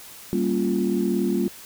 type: chord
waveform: sine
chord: G half-diminished seventh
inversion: none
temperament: equal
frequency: 196 / 233.1 / 277.2 / 349.2 Hz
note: G3 / Bb3 / Db4 / F4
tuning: 0 / 0 / 0 / 0 cents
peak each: -24 / -25 / -28 / -24 dBFS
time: 0.33-1.48 s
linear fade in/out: 0 ms
effects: tanh soft clip ceiling -11 dBFS + white hiss -43 dBFS RMS until 1.65 s